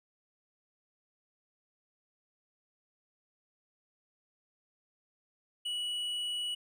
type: tone with hard clipping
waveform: triangle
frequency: 2936 Hz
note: F#7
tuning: 14 cents flat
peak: -34 dBFS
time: 5.65-6.55 s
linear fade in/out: 10 ms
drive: 8 dB
effects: none